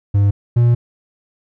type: tone pair in turn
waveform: triangle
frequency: 100.7 / 119.47 Hz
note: G2 / A#2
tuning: +47 / +43 cents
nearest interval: minor third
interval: 296 cents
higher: second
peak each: -8 / -7 dBFS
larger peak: second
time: 0.14-0.31 / 0.56-0.75 s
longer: second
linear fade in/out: 10 ms
effects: none